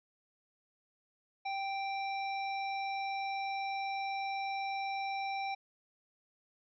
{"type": "harmonic tone", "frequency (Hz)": 784, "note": "G5", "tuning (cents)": 0, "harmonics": [1, 3, 5, 7], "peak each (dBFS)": [-35, -41, -49, -52], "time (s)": [1.45, 5.55], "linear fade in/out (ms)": 10, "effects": []}